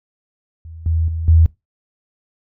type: tone with level steps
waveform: sine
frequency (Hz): 81.5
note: E2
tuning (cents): -19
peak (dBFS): -32 / -14 / -20 / -7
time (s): 0.65-1.46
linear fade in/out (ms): 0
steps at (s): 0.86 / 1.08 / 1.28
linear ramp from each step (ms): 2
effects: noise-tail reverb RT60 0.2 s tail -22 dB re dry